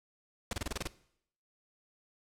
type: noise bursts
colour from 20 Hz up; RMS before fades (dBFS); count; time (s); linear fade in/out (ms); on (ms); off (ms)
pink; -35; 8; 0.51-0.874; 2; 21; 28
effects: noise-tail reverb RT60 0.7 s tail -19 dB re dry + low-pass 10000 Hz 12 dB/octave